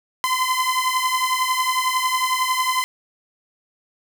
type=beating tone pair; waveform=sawtooth; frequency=1020 / 1031 Hz; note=C6 / C6; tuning=-44 / -26 cents; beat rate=11 Hz; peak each=-18 dBFS; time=0.24-2.84 s; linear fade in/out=0 ms; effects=none